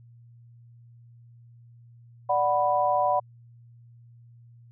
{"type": "chord", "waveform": "sine", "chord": "B minor", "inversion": "first", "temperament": "equal", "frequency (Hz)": [587.3, 740, 987.8], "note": ["D5", "F#5", "B5"], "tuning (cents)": [0, 0, 0], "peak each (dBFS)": [-26, -24, -25], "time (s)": [2.29, 3.2], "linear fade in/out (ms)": 10, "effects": ["added 118 Hz sine -49 dBFS peak until 4.71 s"]}